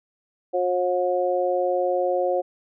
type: harmonic tone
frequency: 180 Hz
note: F#3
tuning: 47 cents flat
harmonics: 2 / 3 / 4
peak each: -26 / -22 / -26 dBFS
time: 0.53-2.42 s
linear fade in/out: 20 ms
effects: none